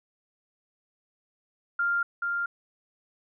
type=tone with echo; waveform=sine; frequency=1396.9 Hz; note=F6; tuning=in tune; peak=-23 dBFS; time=1.79-2.03 s; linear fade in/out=5 ms; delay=430 ms; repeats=1; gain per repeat=-3 dB; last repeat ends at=2.46 s; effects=none